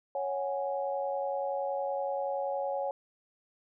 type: chord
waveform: sine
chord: C# suspended fourth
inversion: none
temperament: equal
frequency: 554.4 / 740 / 830.6 Hz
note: C#5 / F#5 / G#5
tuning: 0 / 0 / 0 cents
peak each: -32 / -37 / -36 dBFS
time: 0.15-2.91 s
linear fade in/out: 2 ms
effects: none